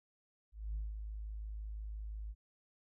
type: tone with ADSR envelope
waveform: sine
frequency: 52.9 Hz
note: G#1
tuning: 33 cents sharp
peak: -34 dBFS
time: 0.52-2.35 s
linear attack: 230 ms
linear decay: 180 ms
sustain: -6 dB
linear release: 46 ms
effects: tanh soft clip ceiling -33 dBFS